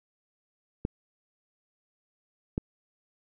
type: clicks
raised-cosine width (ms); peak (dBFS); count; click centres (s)
3; -15; 2; 0.851 / 2.579
effects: none